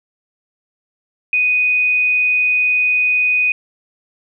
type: tone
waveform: sine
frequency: 2489 Hz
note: D#7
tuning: in tune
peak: -12 dBFS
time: 1.33-3.52 s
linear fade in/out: 2 ms
effects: none